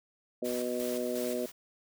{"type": "harmonic tone", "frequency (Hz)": 123.47, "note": "B2", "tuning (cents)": 0, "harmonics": [2, 3, 4, 5], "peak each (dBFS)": [-36, -36, -36, -36], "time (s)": [0.42, 1.46], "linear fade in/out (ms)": 5}
{"type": "noise with tremolo", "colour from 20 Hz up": "white", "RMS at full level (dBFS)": -42, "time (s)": [0.44, 1.52], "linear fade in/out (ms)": 20, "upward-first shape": "square", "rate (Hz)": 2.8, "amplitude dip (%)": 45}
{"effects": []}